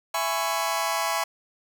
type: chord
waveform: sawtooth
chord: C# minor seventh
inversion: first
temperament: just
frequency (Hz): 665.2 / 831.5 / 997.9 / 1108.7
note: E5 / G#5 / B5 / C#6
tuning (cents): +16 / +2 / +18 / 0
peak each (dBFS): -26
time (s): 0.14-1.24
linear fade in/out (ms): 5
effects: none